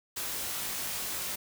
white noise with comb filter, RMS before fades -35 dBFS, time 0.16-1.36 s, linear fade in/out 10 ms, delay 20 ms, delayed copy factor +0.55, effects none

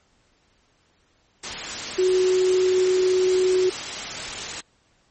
sine tone in noise, 370 Hz, F#4, in tune, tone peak -16 dBFS, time 1.98-3.7 s, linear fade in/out 10 ms, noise white, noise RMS -30 dBFS, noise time 1.43-4.61 s, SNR +11 dB, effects pink hiss -63 dBFS RMS until 5.1 s + MP3 32 kbps

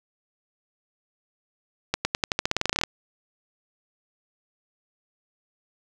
accelerating click train, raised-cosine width 0.2 ms, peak -5 dBFS, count 17, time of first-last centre 1.94-2.836 s, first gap 110 ms, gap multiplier 0.9, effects none

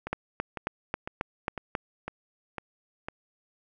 two click trains, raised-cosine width 0.5 ms, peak -19 / -13 dBFS, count 7 / 7, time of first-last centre 0.07-3.085 / 0.13-1.752 s, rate 1.99 / 3.7 Hz, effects none

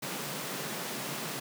pink high-pass noise, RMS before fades -37 dBFS, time 0.02-1.4 s, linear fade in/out 10 ms, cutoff 130 Hz, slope 96 dB/octave, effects none

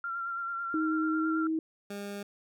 sine tone with vibrato, 1373 Hz, F6, 30 cents flat, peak -32 dBFS, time 0.04-1.47 s, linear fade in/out 2 ms, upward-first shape sine, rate 9.1 Hz, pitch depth 29 cents each way
sine tone with pitch glide, 315.5 to 319.2 Hz, D#4 to D#4, +24 to +44 cents, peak -27 dBFS, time 0.74-1.59 s, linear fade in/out 2 ms, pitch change +20 cents, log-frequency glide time 1.15-1.29 s
20% pulse tone, 202.2 Hz, G#3, 46 cents flat, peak -32 dBFS, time 1.9-2.23 s, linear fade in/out 5 ms
effects none

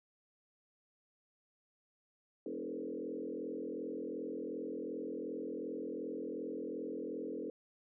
sine tone with frequency modulation, 370 Hz, F#4, in tune, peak -38 dBFS, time 2.46-7.5 s, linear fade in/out 2 ms, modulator 42.7 Hz, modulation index 2.9, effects none

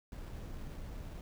brown noise with sample-and-hold, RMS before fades -44 dBFS, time 0.12-1.21 s, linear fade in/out 2 ms, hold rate 6300 Hz, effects none

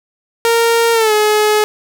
sawtooth tone with pitch glide, 462.8 to 424.4 Hz, A#4 to G#4, -13 to +38 cents, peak -6 dBFS, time 0.45-1.64 s, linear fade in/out 0 ms, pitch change -149 cents, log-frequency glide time 0.93-1.13 s, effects none

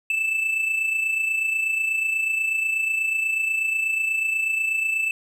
triangle tone with amplitude modulation, 2637 Hz, E7, in tune, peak -17 dBFS, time 0.1-5.11 s, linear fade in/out 2 ms, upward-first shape sine, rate 28.2 Hz, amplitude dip 50%, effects none

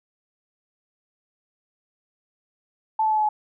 sine tone with pitch steps, 877 / 869.9 / 862.9 / 856 / 849.1 Hz, A5 / A5 / A5 / A5 / G#5, -6 / -20 / -34 / -48 / +38 cents, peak -18 dBFS, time 2.99-3.29 s, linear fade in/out 5 ms, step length 60 ms, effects none

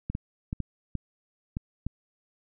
clicks, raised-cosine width 5 ms, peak -18 dBFS, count 7, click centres 0.1 / 0.151 / 0.529 / 0.603 / 0.953 / 1.569 / 1.866 s, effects none

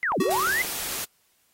sine linear two-way sweep, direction down then up, 2093 to 148.7 to 2093 Hz, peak -22 dBFS, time 0.03-0.62 s, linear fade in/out 0 ms, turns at 0.19 s
click train, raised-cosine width 0.5 ms, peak -20 dBFS, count 4, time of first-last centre 0.12-0.648 s, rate 5.68 Hz
square tone with exponential decay, 377 Hz, F#4, 32 cents sharp, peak -21 dBFS, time 0.2-0.8 s, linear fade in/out 5 ms, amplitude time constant 130 ms
white noise, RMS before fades -31 dBFS, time 0.3-1.05 s, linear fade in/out 10 ms
effects white hiss -66 dBFS RMS until 1.53 s + AAC 48 kbps

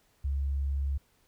sine tone, 69.3 Hz, C#2, in tune, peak -27 dBFS, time 0.24-0.98 s, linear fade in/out 10 ms, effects pink hiss -68 dBFS RMS until 1.27 s

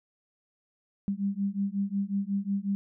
sine beating tone pair, 196 / 201.5 Hz, G3 / G3, 0 / +48 cents, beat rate 5.5 Hz, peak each -30 / -30 dBFS, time 1.08-2.75 s, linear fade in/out 0 ms, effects none

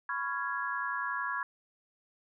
sine chord, C# dominant seventh, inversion third, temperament just, 997.9 / 1108.7 / 1385.9 / 1663.1 Hz, B5 / C#6 / E#6 / G#6, +18 / 0 / -14 / +2 cents, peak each -38 / -37 / -39 / -35 dBFS, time 0.09-1.43 s, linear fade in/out 2 ms, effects none

